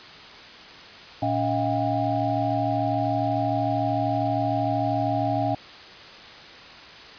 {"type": "tone cluster", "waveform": "sine", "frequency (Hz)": [115.7, 281.7, 640, 713, 800], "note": ["A#2", "C#4", "D#5", "F5", "G5"], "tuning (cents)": [-13, 28, 49, 36, 35], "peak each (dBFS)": -28, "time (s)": [1.22, 5.55], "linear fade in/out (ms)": 5, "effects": ["white hiss -43 dBFS RMS until 7.18 s", "resampled to 11025 Hz"]}